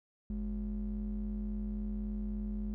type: ring-modulated tone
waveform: triangle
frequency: 80.4 Hz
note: E2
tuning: 43 cents flat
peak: -29 dBFS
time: 0.3-2.74 s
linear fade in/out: 0 ms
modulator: 129 Hz
effects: none